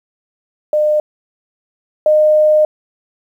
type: tone pair in turn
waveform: sine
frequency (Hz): 605 / 612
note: D#5 / D#5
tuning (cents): -49 / -29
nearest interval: unison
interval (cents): 20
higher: second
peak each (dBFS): -10 / -7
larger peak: second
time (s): 0.73-1 / 2.06-2.65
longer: second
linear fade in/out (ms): 2
effects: 8-bit